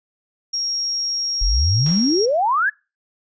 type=tone; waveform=sine; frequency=5588 Hz; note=F8; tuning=in tune; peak=-20 dBFS; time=0.53-2.26 s; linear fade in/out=10 ms
type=exponential sweep; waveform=sine; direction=up; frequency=38.83 to 1760 Hz; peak=-15 dBFS; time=1.41-2.7 s; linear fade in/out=10 ms
type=noise with exponential decay; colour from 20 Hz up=pink; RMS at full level=-33 dBFS; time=1.86-2.6 s; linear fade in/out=1 ms; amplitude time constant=160 ms
effects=noise-tail reverb RT60 0.3 s tail -26 dB re dry + resampled to 16000 Hz